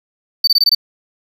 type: tone bursts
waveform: triangle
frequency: 4575 Hz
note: D8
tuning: 46 cents flat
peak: -7 dBFS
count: 6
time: 0.44-0.749 s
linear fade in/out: 5 ms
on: 34 ms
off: 21 ms
effects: none